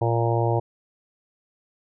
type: harmonic tone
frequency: 116.54 Hz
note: A#2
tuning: in tune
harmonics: 1 / 3 / 4 / 5 / 6 / 7 / 8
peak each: -22 / -27 / -28 / -29 / -30 / -30 / -31 dBFS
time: 0.01-0.6 s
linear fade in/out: 10 ms
effects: none